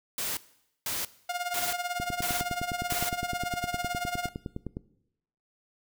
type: noise bursts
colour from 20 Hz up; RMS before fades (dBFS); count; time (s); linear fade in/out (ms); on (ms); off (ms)
white; -32; 5; 0.18-3.09; 2; 190; 490
type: tone with tremolo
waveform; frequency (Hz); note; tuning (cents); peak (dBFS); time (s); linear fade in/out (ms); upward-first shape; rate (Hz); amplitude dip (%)
sawtooth; 709; F5; +26; -24; 1.29-4.29; 5; sine; 18; 75
type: click train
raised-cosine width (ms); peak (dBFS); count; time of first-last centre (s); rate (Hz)
3; -21; 28; 2-4.769; 9.75
effects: noise-tail reverb RT60 0.8 s tail -19 dB re dry